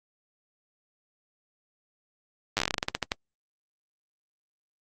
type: slowing click train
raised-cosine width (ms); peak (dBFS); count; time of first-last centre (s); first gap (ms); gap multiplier
0.2; -8; 16; 2.57-3.119; 9; 1.18
effects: Opus 48 kbps